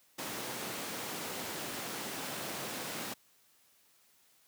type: high-pass noise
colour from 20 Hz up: pink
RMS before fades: -40 dBFS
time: 0.18-3.14 s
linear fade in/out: 10 ms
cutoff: 200 Hz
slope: 12 dB/octave
effects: white hiss -67 dBFS RMS until 4.47 s + high-pass 80 Hz 12 dB/octave